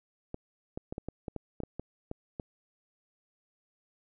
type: clicks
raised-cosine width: 2 ms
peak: -23 dBFS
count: 12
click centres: 0.344 / 0.775 / 0.925 / 0.981 / 1.086 / 1.282 / 1.363 / 1.603 / 1.635 / 1.796 / 2.114 / 2.398 s
effects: none